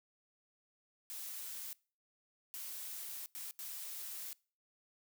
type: noise bursts at uneven times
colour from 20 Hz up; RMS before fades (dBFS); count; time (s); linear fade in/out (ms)
blue; -45; 4; 1.1-1.73 / 2.54-3.26 / 3.35-3.51 / 3.59-4.33; 0
effects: noise-tail reverb RT60 0.4 s tail -24 dB re dry